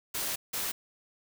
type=noise bursts at uneven times; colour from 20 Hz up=white; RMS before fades=-33 dBFS; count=2; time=0.14-0.36 / 0.53-0.72 s; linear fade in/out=10 ms; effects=none